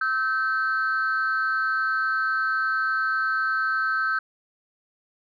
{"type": "tone pair together", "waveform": "sine", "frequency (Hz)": [1300, 1548.2], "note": ["E6", "G6"], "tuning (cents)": [-24, -22], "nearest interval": "minor third", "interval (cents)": 302, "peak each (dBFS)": [-24, -22], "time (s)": [0.01, 4.19], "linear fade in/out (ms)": 5, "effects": ["tanh soft clip ceiling -17 dBFS"]}